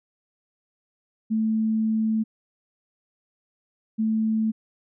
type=tone pair in turn; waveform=sine; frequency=220 / 220 Hz; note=A3 / A3; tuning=0 / 0 cents; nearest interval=unison; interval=0 cents; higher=neither; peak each=-20 dBFS; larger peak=neither; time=1.3-2.24 / 3.98-4.52 s; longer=first; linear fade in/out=20 ms; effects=none